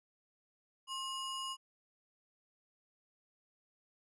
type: ring-modulated tone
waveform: square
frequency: 1977 Hz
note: B6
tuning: 1 cent sharp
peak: -36 dBFS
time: 0.87-1.57 s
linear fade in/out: 50 ms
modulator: 910 Hz
effects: resampled to 24000 Hz